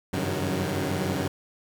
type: tone cluster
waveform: 15% pulse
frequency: 91.9 / 98.1 / 136.4 / 156.8 / 185.9 Hz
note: F#2 / G2 / C#3 / D#3 / F#3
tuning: -11 / +2 / -28 / +14 / +8 cents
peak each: -26 dBFS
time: 0.13-1.28 s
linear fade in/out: 5 ms
effects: none